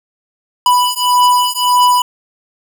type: beating tone pair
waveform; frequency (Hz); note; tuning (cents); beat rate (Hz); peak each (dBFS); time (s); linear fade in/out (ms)
square; 987.8 / 989.5; B5 / B5; 0 / +3; 1.7; -13; 0.66-2.02; 2
effects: none